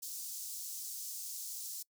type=high-pass noise; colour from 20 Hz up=pink; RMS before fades=-43 dBFS; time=0.02-1.83 s; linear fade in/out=10 ms; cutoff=5500 Hz; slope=24 dB/octave; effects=noise-tail reverb RT60 0.1 s tail -24 dB re dry